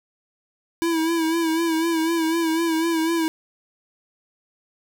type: tone with vibrato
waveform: square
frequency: 328 Hz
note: E4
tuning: 9 cents flat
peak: -20 dBFS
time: 0.82-3.28 s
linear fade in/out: 0 ms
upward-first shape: sine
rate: 4 Hz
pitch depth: 50 cents each way
effects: none